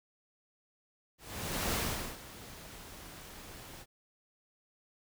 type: noise with ADSR envelope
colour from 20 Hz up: pink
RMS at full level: -32 dBFS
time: 1.18-3.86 s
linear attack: 550 ms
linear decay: 440 ms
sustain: -17 dB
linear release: 50 ms
effects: none